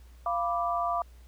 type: chord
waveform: sine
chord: B diminished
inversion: second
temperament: equal with one note detuned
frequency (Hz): 693.2 / 987.8 / 1174.7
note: F5 / B5 / D6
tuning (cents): -13 / 0 / 0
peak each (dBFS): -29 / -34 / -30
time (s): 0.26-1.02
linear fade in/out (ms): 2
effects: added 60 Hz sine -49 dBFS peak until 1.27 s + pink hiss -63 dBFS RMS until 1.27 s